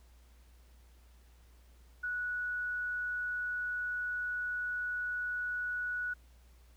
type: tone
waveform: sine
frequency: 1470 Hz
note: F#6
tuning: 12 cents flat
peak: -33 dBFS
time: 2.03-6.14 s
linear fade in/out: 10 ms
effects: added 60 Hz sine -57 dBFS peak until 6.76 s + pink hiss -68 dBFS RMS until 6.76 s